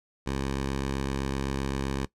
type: tone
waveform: 10% pulse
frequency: 67.8 Hz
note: C#2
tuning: 38 cents flat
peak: -20 dBFS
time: 0.26-2.06 s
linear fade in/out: 10 ms
effects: noise-tail reverb RT60 0.1 s tail -19 dB re dry + low-pass 9000 Hz 12 dB/octave